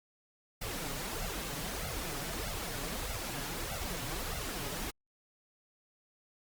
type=noise with flanger; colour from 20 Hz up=pink; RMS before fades=-38 dBFS; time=0.61-4.91 s; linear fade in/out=10 ms; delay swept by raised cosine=1.4 to 7.2 ms; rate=1.6 Hz; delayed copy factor=+0.85; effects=Opus 48 kbps